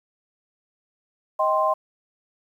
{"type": "chord", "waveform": "sine", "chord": "C minor", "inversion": "first", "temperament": "equal with one note detuned", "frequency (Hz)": [627.3, 784, 1046.5], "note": ["Eb5", "G5", "C6"], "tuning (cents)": [14, 0, 0], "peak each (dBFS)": [-22, -26, -21], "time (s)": [1.39, 1.74], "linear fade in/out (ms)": 10, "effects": ["9-bit"]}